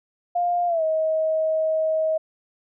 sine tone with pitch glide, 703 to 633.6 Hz, F5 to D#5, +11 to +31 cents, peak -19 dBFS, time 0.35-2.18 s, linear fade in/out 10 ms, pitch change -180 cents, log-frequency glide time 0.67-0.83 s, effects none

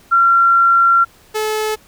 sine / sawtooth tone pair in turn, 1370 / 431.5 Hz, F6 / A4, -34 / -34 cents, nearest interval octave + minor sixth, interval 2000 cents, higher first, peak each -8 / -13 dBFS, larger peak first, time 0.11-1.05 / 1.34-1.76 s, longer first, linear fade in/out 20 ms, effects pink hiss -48 dBFS RMS until 1.87 s

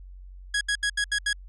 sawtooth tone bursts, 1661.2 Hz, G#6, in tune, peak -19 dBFS, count 6, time 0.54-1.33 s, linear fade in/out 5 ms, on 70 ms, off 74 ms, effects added 46 Hz sine -41 dBFS peak until 1.48 s + resampled to 24000 Hz

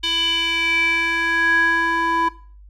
square tone with band-pass filter sweep, 332.2 Hz, E4, 13 cents sharp, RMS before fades -19 dBFS, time 0.03-2.29 s, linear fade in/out 10 ms, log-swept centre 3300 to 1200 Hz, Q 6.1, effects noise-tail reverb RT60 0.4 s tail -18 dB re dry + added 50 Hz sine -41 dBFS peak until 2.69 s

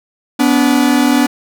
45% pulse tone pair together, 247.4 / 288.1 Hz, B3 / D4, +3 / -33 cents, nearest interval minor third, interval 264 cents, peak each -12 dBFS, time 0.39-1.27 s, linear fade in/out 10 ms, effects none

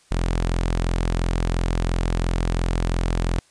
sawtooth tone, 42.9 Hz, F1, 30 cents flat, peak -16 dBFS, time 0.11-3.39 s, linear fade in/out 0 ms, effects white hiss -57 dBFS RMS until 3.5 s + resampled to 22050 Hz

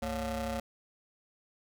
25% pulse ring-modulated tone, 161.7 Hz, E3, 33 cents flat, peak -26 dBFS, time 0.02-0.6 s, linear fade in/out 5 ms, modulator 388 Hz, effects none

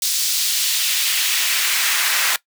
pink noise with high-pass filter sweep, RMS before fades -19 dBFS, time 0.02-2.36 s, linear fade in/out 2 ms, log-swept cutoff 4900 to 1500 Hz, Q 1.2, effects noise-tail reverb RT60 0.1 s tail -19 dB re dry

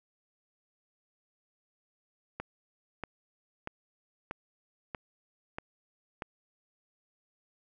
click train, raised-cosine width 0.5 ms, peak -21 dBFS, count 7, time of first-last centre 2.4-6.222 s, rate 1.57 Hz, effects none

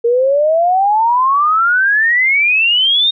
sine exponential sweep, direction up, 460.4 to 3729 Hz, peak -9 dBFS, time 0.04-3.11 s, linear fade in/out 10 ms, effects none

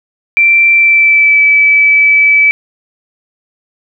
sine tone with pitch glide, 2349 to 2302 Hz, D7 to D7, 0 to -35 cents, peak -4 dBFS, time 0.37-2.51 s, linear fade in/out 0 ms, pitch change -35 cents, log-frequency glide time 0.72-1.42 s, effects none

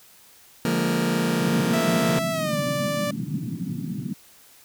sawtooth chord, Bb dominant seventh, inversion first, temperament just, 145.68 / 174.81 / 209.8 / 233.1 Hz, D3 / F3 / Ab3 / Bb3, -14 / +2 / +18 / 0 cents, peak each -26 / -21 / -25 / -20 dBFS, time 0.65-2.19 s, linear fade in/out 2 ms
pink band-pass noise, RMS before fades -29 dBFS, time 1.4-4.14 s, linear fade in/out 20 ms, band 130 to 280 Hz, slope 48 dB/octave
sawtooth tone with pitch glide, 658 to 586.2 Hz, E5 to D5, -3 to -3 cents, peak -21 dBFS, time 1.73-3.11 s, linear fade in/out 5 ms, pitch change -200 cents, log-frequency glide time 2.32-2.57 s
effects white hiss -52 dBFS RMS until 4.64 s

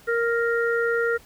harmonic tone, 466.2 Hz, A#4, in tune, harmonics 1 / 3 / 4, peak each -22 / -25 / -30 dBFS, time 0.07-1.18 s, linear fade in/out 20 ms, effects pink hiss -52 dBFS RMS until 1.25 s

